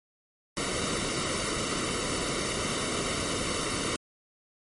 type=noise with comb filter; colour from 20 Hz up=pink; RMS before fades=-30 dBFS; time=0.57-3.96 s; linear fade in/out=0 ms; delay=1.2 ms; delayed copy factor=-0.7; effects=MP3 48 kbps